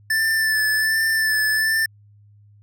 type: tone with vibrato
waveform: square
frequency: 1760 Hz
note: A6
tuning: in tune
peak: -18 dBFS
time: 0.1-1.86 s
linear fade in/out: 5 ms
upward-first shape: sine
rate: 1.3 Hz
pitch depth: 24 cents each way
effects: added 103 Hz sine -48 dBFS peak until 2.62 s